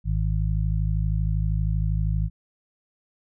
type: harmonic tone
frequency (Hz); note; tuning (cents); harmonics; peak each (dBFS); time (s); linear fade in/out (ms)
52.7; G#1; +26; 1 / 2 / 3; -23 / -26 / -28; 0.04-2.3; 50
effects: none